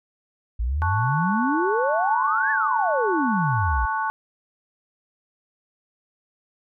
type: exponential two-way sweep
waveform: sine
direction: up then down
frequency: 53.5 to 1771 to 53.5 Hz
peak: -21 dBFS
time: 0.59-3.86 s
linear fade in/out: 10 ms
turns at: 2.51 s
type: chord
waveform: sine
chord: F# minor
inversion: first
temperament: equal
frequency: 880 / 1108.7 / 1480 Hz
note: A5 / C#6 / F#6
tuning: 0 / 0 / 0 cents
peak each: -25 / -27 / -28 dBFS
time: 0.82-4.1 s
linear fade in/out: 0 ms
effects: none